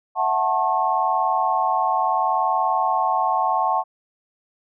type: chord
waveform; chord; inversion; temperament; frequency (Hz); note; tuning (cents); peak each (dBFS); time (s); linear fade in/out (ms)
sine; F# minor seventh; third; equal with one note detuned; 659.3 / 740 / 880 / 1083.4; E5 / F#5 / A5 / C#6; 0 / 0 / 0 / -40; -28 / -22 / -22 / -23; 0.15-3.84; 50
effects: none